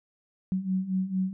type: beating tone pair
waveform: sine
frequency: 185 / 189.4 Hz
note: F#3 / F#3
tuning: 0 / +41 cents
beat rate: 4.4 Hz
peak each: -31 / -27 dBFS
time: 0.52-1.33 s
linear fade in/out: 0 ms
effects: none